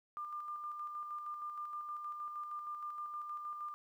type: tone with tremolo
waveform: sine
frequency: 1198 Hz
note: D6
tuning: 34 cents sharp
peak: -39 dBFS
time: 0.17-3.74 s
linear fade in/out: 0 ms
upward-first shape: square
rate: 6.4 Hz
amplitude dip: 35%
effects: 12-bit